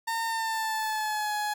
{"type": "tone with pitch glide", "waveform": "30% pulse", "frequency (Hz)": [911, 840.2], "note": ["A#5", "G#5"], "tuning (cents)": [-40, 20], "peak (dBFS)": -25, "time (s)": [0.07, 1.54], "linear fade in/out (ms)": 10, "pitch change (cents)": -140, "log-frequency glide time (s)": [0.25, 1.34], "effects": []}